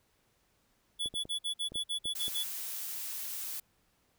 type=tone bursts; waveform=square; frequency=3421 Hz; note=A7; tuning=49 cents flat; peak=-32 dBFS; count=10; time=0.99-2.44 s; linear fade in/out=20 ms; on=100 ms; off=50 ms
type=clicks; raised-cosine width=2 ms; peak=-33 dBFS; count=7; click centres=1.059 / 1.14 / 1.254 / 1.72 / 1.757 / 2.056 / 2.281 s
type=noise; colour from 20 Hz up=blue; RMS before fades=-39 dBFS; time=2.15-3.6 s; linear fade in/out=5 ms
effects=pink hiss -72 dBFS RMS until 4.18 s